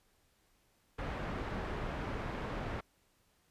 pink low-pass noise, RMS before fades -39 dBFS, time 0.98-2.81 s, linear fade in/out 10 ms, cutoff 1800 Hz, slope 12 dB/octave, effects pink hiss -72 dBFS RMS until 3.5 s + resampled to 32000 Hz

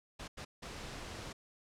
pink noise bursts at uneven times, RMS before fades -45 dBFS, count 3, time 0.19-0.28 / 0.37-0.45 / 0.62-1.33 s, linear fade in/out 10 ms, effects low-pass 7000 Hz 12 dB/octave

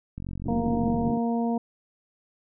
click train, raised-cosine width 5 ms, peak -23 dBFS, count 43, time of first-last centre 0.18-1.099 s, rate 45.7 Hz
white band-pass noise, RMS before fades -32 dBFS, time 0.45-1.18 s, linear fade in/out 5 ms, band 150 to 260 Hz, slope 24 dB/octave
harmonic tone, 233.1 Hz, A#3, in tune, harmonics 1 / 2 / 3 / 4, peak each -24 / -32 / -32 / -37 dBFS, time 0.48-1.58 s, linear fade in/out 5 ms
effects none

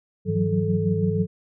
sine tone cluster, 101.9 / 159.6 / 177.4 / 183.6 / 435.4 Hz, G#2 / D#3 / F3 / F#3 / A4, -32 / +44 / +27 / -13 / -18 cents, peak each -26 dBFS, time 0.25-1.27 s, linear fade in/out 50 ms, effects none

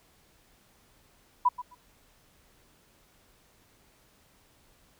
sine tone with echo, 987.8 Hz, B5, in tune, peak -18 dBFS, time 1.45-1.49 s, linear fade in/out 10 ms, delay 130 ms, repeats 2, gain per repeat -15 dB, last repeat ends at 1.75 s, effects pink hiss -63 dBFS RMS until 4.99 s

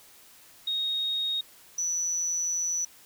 sine tone pair in turn, 3738 / 5934 Hz, A#7 / F#8, +4 / +4 cents, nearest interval minor sixth, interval 800 cents, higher second, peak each -26 / -26 dBFS, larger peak neither, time 0.67-1.41 / 1.78-2.85 s, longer second, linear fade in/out 5 ms, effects white hiss -54 dBFS RMS until 3.05 s

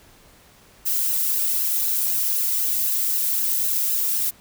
violet noise with flanger, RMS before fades -22 dBFS, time 0.85-4.31 s, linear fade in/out 20 ms, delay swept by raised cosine 0.85 to 1.83 ms, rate 3.9 Hz, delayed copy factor -0.55, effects pink hiss -52 dBFS RMS until 4.4 s

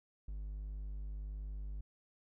triangle tone, 50.7 Hz, G#1, 41 cents flat, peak -38 dBFS, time 0.28-1.81 s, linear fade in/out 5 ms, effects none

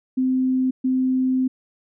sine tone bursts at uneven times, 258.5 Hz, C4, 21 cents flat, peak -17 dBFS, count 2, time 0.17-0.71 / 0.84-1.48 s, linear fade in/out 10 ms, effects none

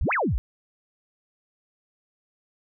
sine exponential two-way sweep, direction up then down, 39.94 to 2637 to 39.94 Hz, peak -21 dBFS, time 0.01-0.38 s, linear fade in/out 0 ms, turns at 0.13 s, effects none

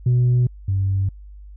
sine tone pair in turn, 123.47 / 96.77 Hz, B2 / G2, 0 / -22 cents, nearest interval major third, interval 422 cents, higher first, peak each -11 / -16 dBFS, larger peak first, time 0.06-0.47 / 0.68-1.09 s, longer neither, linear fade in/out 5 ms, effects tanh soft clip ceiling -12 dBFS + added 50 Hz sine -37 dBFS peak until 1.56 s

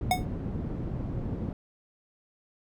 white low-pass noise, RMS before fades -33 dBFS, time 0.01-1.53 s, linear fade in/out 2 ms, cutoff 200 Hz, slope 12 dB/octave
square tone with exponential decay, 732 Hz, F#5, 19 cents flat, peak -19 dBFS, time 0.11-0.25 s, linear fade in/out 2 ms, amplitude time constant 29 ms
effects none

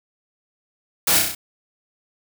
white noise with echo, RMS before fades -18 dBFS, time 1.07-1.19 s, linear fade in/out 5 ms, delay 32 ms, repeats 5, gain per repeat -3 dB, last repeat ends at 1.35 s, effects none

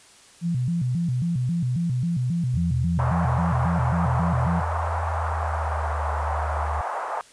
sine tone with vibrato, 146.2 Hz, D3, 7 cents flat, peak -21 dBFS, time 0.41-4.63 s, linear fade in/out 50 ms, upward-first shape square, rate 3.7 Hz, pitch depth 270 cents each way
sine tone with pitch glide, 82.41 to 75.14 Hz, E2 to D2, 0 to +40 cents, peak -25 dBFS, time 2.54-6.81 s, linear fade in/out 0 ms, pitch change -160 cents, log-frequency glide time 5.06-5.99 s
white band-pass noise, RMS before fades -29 dBFS, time 2.99-7.21 s, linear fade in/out 0 ms, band 650 to 1100 Hz, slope 24 dB/octave
effects white hiss -51 dBFS RMS until 7.32 s + resampled to 22050 Hz

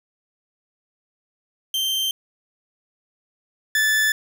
40% pulse tone pair in turn, 3136 / 1744.8 Hz, G7 / A6, 0 / -15 cents, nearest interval minor seventh, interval 1015 cents, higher first, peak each -20 / -16 dBFS, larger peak second, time 1.74-2.11 / 3.75-4.12 s, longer neither, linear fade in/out 2 ms, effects none

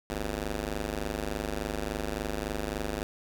10% pulse ring-modulated tone, 103.83 Hz, G#2, in tune, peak -20 dBFS, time 0.1-3.03 s, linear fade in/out 0 ms, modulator 144 Hz, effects none

